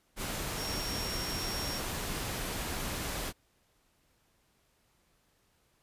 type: tone in noise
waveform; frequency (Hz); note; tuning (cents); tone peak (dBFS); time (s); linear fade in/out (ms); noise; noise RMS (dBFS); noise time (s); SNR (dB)
sine; 5550; F8; -12; -38; 0.56-1.82; 50; pink; -36; 0.16-3.33; -5
effects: pink hiss -71 dBFS RMS until 5.82 s + resampled to 32000 Hz